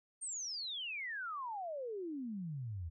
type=exponential sweep; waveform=sine; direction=down; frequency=8900 to 77.78 Hz; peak=-39 dBFS; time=0.21-2.9 s; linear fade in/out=20 ms; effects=none